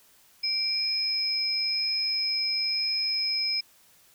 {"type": "tone pair together", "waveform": "sine", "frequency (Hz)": [2349, 5126], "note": ["D7", "E8"], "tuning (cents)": [0, -49], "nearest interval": "octave + major second", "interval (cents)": 1351, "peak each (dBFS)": [-34, -25], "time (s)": [0.43, 3.61], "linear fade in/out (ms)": 10, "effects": ["white hiss -59 dBFS RMS until 4.14 s"]}